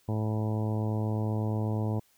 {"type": "harmonic tone", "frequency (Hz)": 108.2, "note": "A2", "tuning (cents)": -29, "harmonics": [1, 2, 3, 4, 5, 6, 7, 8, 9], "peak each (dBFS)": [-28, -34, -38, -40, -42, -44, -45, -46, -47], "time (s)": [0.08, 2], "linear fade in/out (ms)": 10, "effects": ["white hiss -66 dBFS RMS until 2.17 s"]}